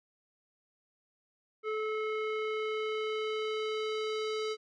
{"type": "tone with low-pass filter sweep", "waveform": "square", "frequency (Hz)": 433, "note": "A4", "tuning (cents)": -28, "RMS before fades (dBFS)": -34, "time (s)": [1.63, 4.57], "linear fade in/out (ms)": 50, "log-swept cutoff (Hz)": [1900, 4600], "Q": 1.9, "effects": []}